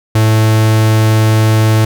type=tone; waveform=45% pulse; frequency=109.5 Hz; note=A2; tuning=8 cents flat; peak=-7 dBFS; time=0.15-1.85 s; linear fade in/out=5 ms; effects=none